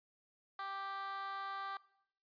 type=tone with high-pass filter; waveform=15% pulse; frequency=392 Hz; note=G4; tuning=in tune; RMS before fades=-43 dBFS; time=0.59-1.77 s; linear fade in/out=2 ms; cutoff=1000 Hz; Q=3; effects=noise-tail reverb RT60 0.7 s tail -20 dB re dry + resampled to 11025 Hz